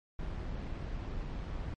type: noise with amplitude modulation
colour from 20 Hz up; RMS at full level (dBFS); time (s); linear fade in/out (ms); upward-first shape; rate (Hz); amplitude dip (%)
brown; -37; 0.19-1.74; 2; sine; 99.3; 25
effects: low-pass 4000 Hz 12 dB/octave + MP3 48 kbps